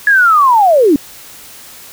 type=linear sweep; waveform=sine; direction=down; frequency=1702 to 261.6 Hz; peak=-5 dBFS; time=0.07-0.96 s; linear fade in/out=2 ms; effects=white hiss -35 dBFS RMS until 1.92 s